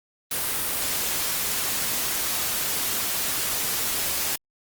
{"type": "noise", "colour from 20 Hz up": "white", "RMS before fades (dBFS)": -26, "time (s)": [0.31, 4.36], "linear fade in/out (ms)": 5, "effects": ["Opus 32 kbps"]}